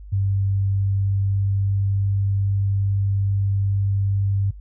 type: tone with pitch glide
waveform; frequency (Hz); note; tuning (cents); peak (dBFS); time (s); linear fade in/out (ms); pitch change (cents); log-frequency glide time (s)
sine; 98 to 98.8; G2 to G2; 0 to +14; -18; 0.12-4.51; 10; +14; 0.68-2.11
effects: noise-tail reverb RT60 0.1 s tail -20 dB re dry + added 50 Hz sine -36 dBFS peak until 4.6 s

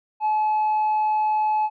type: tone with tanh clipping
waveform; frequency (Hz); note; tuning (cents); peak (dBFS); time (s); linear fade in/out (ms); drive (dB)
sine; 857; A5; -46; -19; 0.2-1.7; 50; 1
effects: none

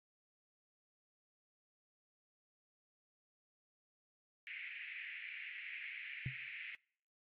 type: band-pass noise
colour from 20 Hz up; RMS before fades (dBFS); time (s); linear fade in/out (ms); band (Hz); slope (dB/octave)
white; -48; 4.47-6.75; 0; 1900 to 2500; 48
type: tone with exponential decay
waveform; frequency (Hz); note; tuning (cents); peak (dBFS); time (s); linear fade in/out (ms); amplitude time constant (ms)
sine; 130.81; C3; 0; -33; 6.26-6.38; 2; 24
effects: noise-tail reverb RT60 0.6 s tail -26 dB re dry + AAC 48 kbps

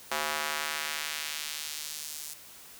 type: tone with high-pass filter sweep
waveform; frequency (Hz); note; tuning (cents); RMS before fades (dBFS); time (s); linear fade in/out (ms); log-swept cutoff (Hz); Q
square; 75.6; D#2; -49; -35; 0.11-2.34; 5; 830 to 7300; 0.83
effects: white hiss -50 dBFS RMS until 2.79 s

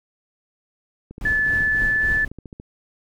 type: click train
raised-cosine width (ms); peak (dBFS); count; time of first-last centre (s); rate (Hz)
3; -24; 22; 1.11-2.599; 14.1
type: noise with tremolo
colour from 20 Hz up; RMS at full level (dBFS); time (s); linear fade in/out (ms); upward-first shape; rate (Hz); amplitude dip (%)
brown; -28; 1.21-2.28; 2; triangle; 3.6; 65
type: tone with pitch glide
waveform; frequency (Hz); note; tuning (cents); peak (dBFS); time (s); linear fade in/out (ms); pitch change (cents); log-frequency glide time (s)
sine; 1734 to 1744; A6 to A6; -26 to -16; -17; 1.25-2.25; 5; +10; 1.38-2.13
effects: none

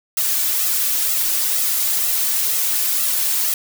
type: noise with flanger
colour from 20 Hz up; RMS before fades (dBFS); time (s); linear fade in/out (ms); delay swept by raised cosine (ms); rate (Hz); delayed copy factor
blue; -19; 0.17-3.54; 2; 1.5 to 3.5; 2.1; +0.85
effects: none

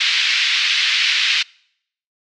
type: band-pass noise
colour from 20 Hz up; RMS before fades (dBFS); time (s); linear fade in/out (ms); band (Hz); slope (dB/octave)
pink; -17; 0-1.43; 10; 2100 to 4500; 24
effects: noise-tail reverb RT60 0.7 s tail -26 dB re dry + low-pass 7000 Hz 12 dB/octave

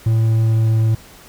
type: tone with pitch glide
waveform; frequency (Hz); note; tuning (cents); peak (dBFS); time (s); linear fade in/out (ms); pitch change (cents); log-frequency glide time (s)
triangle; 112.1 to 111.26; A2 to A2; +33 to +20; -10; 0.06-0.95; 5; -13; 0.33-0.8
effects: pink hiss -43 dBFS RMS until 1.28 s

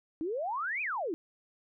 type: exponential two-way sweep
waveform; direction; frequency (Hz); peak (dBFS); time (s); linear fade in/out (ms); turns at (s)
sine; up then down; 300.8 to 2589 to 300.8; -31; 0.21-1.14; 0; 0.82
effects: none

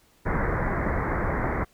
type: low-pass noise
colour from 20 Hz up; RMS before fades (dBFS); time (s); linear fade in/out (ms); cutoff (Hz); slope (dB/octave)
pink; -26; 0.25-1.65; 20; 2100; 96
effects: pink hiss -61 dBFS RMS until 1.73 s

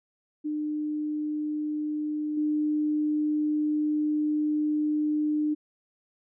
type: tone with level steps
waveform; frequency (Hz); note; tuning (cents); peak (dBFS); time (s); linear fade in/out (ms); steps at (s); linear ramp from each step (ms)
sine; 301.8; D4; +47; -27 / -23; 0.44-5.55; 20; 2.37; 5
effects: none

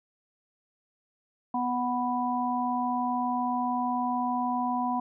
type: harmonic tone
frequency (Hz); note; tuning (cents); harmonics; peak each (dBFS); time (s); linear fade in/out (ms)
246.9; B3; 0; 1 / 3 / 4; -30 / -30 / -30; 1.54-5; 5
effects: none

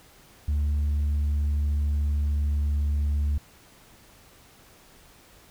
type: tone with pitch glide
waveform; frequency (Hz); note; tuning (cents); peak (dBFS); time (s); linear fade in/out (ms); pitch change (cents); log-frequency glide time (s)
sine; 73.42 to 72.87; D2 to D2; 0 to -13; -19; 0.48-3.38; 5; -13; 0.82-3.25
effects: tanh soft clip ceiling -21 dBFS + pink hiss -54 dBFS RMS until 5.5 s

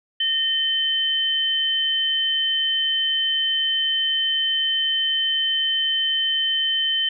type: tone pair together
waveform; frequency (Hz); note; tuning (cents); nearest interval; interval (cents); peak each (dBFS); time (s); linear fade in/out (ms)
sine; 1829 / 3076; A#6 / G7; -33 / -33; major sixth; 900; -28 / -19; 0.2-7.09; 5
effects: none

